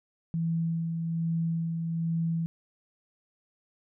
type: tone with tremolo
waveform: sine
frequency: 165.3 Hz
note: E3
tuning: 5 cents sharp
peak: -25 dBFS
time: 0.34-2.46 s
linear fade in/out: 0 ms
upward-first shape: sine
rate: 1.2 Hz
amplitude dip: 35%
effects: none